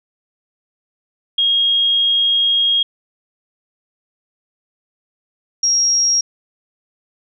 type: tone pair in turn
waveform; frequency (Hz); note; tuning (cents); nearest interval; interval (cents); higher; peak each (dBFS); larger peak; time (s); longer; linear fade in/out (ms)
sine; 3264 / 5610; G#7 / F8; -31 / +7; major sixth; 938; second; -12; neither; 1.38-2.83 / 5.63-6.21; first; 5
effects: none